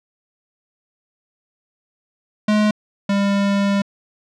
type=tone pair in turn; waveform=square; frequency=211.6 / 199.72 Hz; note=G#3 / G3; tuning=+33 / +33 cents; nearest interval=minor second; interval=100 cents; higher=first; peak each=-14 / -16 dBFS; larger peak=first; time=2.48-2.71 / 3.09-3.82 s; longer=second; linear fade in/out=5 ms; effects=low-pass 5000 Hz 12 dB/octave